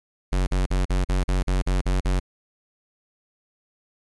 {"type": "tone bursts", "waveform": "square", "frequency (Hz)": 46.25, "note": "F#1", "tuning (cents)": 0, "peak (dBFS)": -20, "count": 10, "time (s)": [0.32, 2.198], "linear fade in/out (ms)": 10, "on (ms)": 150, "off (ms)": 42, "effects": ["resampled to 24000 Hz", "9-bit"]}